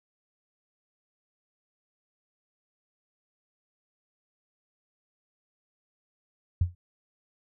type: tone with exponential decay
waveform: sine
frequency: 88 Hz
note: F2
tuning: 14 cents sharp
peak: -17 dBFS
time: 6.61-6.75 s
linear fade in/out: 5 ms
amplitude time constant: 29 ms
effects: none